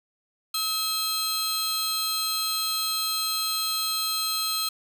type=tone cluster; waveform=sawtooth; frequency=1285 / 3241 / 4140 Hz; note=E6 / G#7 / C8; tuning=-45 / -43 / -19 cents; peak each=-28 / -30 / -24 dBFS; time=0.54-4.69 s; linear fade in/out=5 ms; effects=none